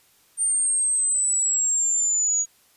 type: linear sweep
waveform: sine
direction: down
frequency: 8870 to 6720 Hz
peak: -19 dBFS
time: 0.37-2.46 s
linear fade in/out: 50 ms
effects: white hiss -59 dBFS RMS until 2.76 s + resampled to 32000 Hz